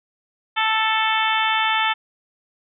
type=harmonic tone; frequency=440.3 Hz; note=A4; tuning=1 cent sharp; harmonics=2 / 3 / 4 / 5 / 6 / 7 / 8; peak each=-22 / -24 / -25 / -26 / -27 / -27 / -28 dBFS; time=0.56-1.94 s; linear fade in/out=20 ms; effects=none